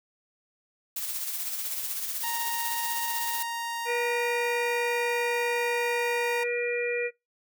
blue noise with tremolo, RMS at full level -31 dBFS, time 0.96-3.43 s, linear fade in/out 5 ms, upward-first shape sine, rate 16 Hz, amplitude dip 40%
sawtooth tone, 932.3 Hz, A#5, in tune, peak -27 dBFS, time 2.23-6.44 s, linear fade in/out 10 ms
harmonic tone, 481.2 Hz, B4, 45 cents flat, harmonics 1 / 3 / 4 / 5, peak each -28 / -41 / -34 / -32 dBFS, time 3.85-7.11 s, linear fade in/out 50 ms
effects noise-tail reverb RT60 0.2 s tail -22 dB re dry

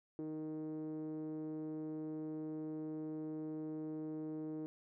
5% pulse tone with low-pass filter, 155.56 Hz, D#3, in tune, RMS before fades -43 dBFS, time 0.19-4.66 s, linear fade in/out 0 ms, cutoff 360 Hz, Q 9.2, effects none

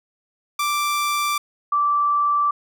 sawtooth / sine tone pair in turn, 1174.7 / 1165.9 Hz, D6 / D6, 0 / -13 cents, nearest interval unison, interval 13 cents, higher first, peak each -16 dBFS, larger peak neither, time 0.59-1.38 / 1.72-2.51 s, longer neither, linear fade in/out 5 ms, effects none

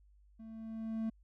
triangle tone with level ramp, 222.8 Hz, A3, 22 cents sharp, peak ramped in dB -46 to -30 dBFS, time 0.39-1.1 s, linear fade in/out 10 ms, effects added 50 Hz sine -61 dBFS peak until 1.23 s

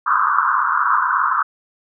pink band-pass noise, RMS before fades -17 dBFS, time 0.06-1.43 s, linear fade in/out 10 ms, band 990 to 1500 Hz, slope 96 dB/octave, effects none

